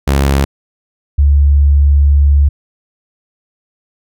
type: tone pair in turn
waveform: sawtooth / sine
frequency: 69 / 71.35 Hz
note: C#2 / D2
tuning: -7 / -49 cents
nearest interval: minor second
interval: 58 cents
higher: second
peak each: -5 dBFS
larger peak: neither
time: 0.07-0.45 / 1.18-2.49 s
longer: second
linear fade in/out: 10 ms
effects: none